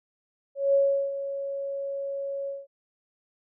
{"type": "tone with ADSR envelope", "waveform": "sine", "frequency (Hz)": 554.4, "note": "C#5", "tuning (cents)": 0, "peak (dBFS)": -17, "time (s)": [0.55, 2.67], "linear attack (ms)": 190, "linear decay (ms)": 370, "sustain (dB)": -12, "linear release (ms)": 190, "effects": []}